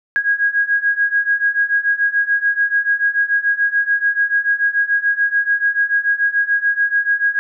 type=beating tone pair; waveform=sine; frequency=1639 / 1645.9 Hz; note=G#6 / G#6; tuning=-23 / -16 cents; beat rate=6.9 Hz; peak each=-18 / -16 dBFS; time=0.16-7.39 s; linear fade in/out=0 ms; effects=none